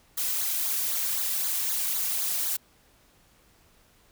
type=noise with flanger; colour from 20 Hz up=blue; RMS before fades=-28 dBFS; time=0.17-2.57 s; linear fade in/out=10 ms; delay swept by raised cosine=0.36 to 2.36 ms; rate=3.9 Hz; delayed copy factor=-0.75; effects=pink hiss -61 dBFS RMS until 4.11 s